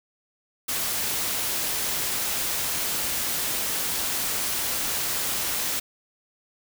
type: noise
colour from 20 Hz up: white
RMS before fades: -27 dBFS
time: 0.68-5.8 s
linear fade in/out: 10 ms
effects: none